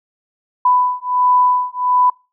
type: beating tone pair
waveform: sine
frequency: 995 / 996.4 Hz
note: B5 / B5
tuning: +13 / +15 cents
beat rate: 1.4 Hz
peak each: -15 dBFS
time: 0.65-2.1 s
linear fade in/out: 5 ms
effects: noise-tail reverb RT60 0.3 s tail -25 dB re dry